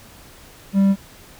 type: tone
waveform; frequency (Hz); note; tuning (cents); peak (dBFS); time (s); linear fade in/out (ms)
triangle; 196; G3; 0; -10; 0.73-0.96; 50
effects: pink hiss -45 dBFS RMS until 1.39 s